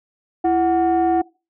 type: tone pair together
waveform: sine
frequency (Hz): 334.4 / 740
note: E4 / F#5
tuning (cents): +25 / 0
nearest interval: octave + major second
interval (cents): 1375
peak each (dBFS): -15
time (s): 0.44-1.22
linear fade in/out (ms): 10
effects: noise-tail reverb RT60 0.3 s tail -24 dB re dry + tanh soft clip ceiling -11 dBFS